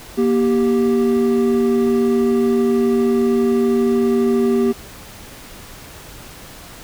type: tone pair together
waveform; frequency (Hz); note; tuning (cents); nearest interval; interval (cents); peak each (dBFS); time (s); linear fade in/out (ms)
triangle; 237.4 / 391.5; A#3 / G4; +32 / -2; major sixth; 866; -14; 0.17-4.73; 20
effects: pink hiss -38 dBFS RMS until 6.83 s